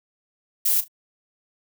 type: noise with echo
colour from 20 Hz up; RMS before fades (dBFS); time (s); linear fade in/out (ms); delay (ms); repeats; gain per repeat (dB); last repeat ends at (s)
violet; -20; 0.65-0.81; 10; 36; 2; -15; 0.882
effects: none